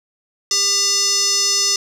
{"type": "tone with band-pass filter", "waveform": "square", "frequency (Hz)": 399.4, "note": "G4", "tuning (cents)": 32, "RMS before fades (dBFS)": -17, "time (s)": [0.51, 1.76], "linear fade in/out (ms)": 2, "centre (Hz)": 5600, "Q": 9.2, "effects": []}